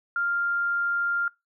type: tone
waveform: sine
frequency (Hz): 1396.9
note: F6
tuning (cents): 0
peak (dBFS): -23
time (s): 0.16-1.28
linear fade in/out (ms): 2
effects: noise-tail reverb RT60 0.2 s tail -22 dB re dry